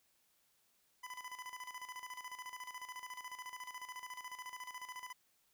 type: tone with tremolo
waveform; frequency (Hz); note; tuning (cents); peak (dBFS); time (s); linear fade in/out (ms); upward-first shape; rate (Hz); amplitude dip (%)
25% pulse; 1002; B5; +25; -40; 1.03-5.13; 10; square; 14; 70
effects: white hiss -75 dBFS RMS until 5.53 s